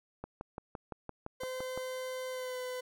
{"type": "click train", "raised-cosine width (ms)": 1, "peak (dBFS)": -26, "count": 10, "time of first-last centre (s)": [0.24, 1.776], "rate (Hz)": 5.86}
{"type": "tone with pitch glide", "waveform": "40% pulse", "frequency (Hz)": [514, 504.3], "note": ["C5", "B4"], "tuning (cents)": [-31, 36], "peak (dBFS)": -36, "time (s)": [1.4, 2.81], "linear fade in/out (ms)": 10, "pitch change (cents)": -33, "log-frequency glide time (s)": [2.3, 2.58]}
{"effects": []}